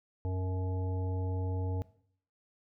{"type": "harmonic tone with a mistuned harmonic", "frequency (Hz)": 92.5, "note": "F#2", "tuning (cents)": 0, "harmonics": [1, 3, 5, 7, 9], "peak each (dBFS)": [-31, -43, -42, -50, -48], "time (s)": [0.25, 1.82], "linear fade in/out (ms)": 0, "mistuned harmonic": 9, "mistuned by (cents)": 39, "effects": ["noise-tail reverb RT60 0.6 s tail -18 dB re dry"]}